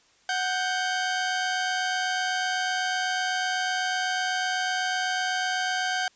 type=tone pair together; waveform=sawtooth; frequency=740 / 1568 Hz; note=F#5 / G6; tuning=0 / 0 cents; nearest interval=octave + minor second; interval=1300 cents; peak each=-24 dBFS; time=0.29-6.08 s; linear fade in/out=2 ms; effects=white hiss -61 dBFS RMS until 6.15 s + resampled to 16000 Hz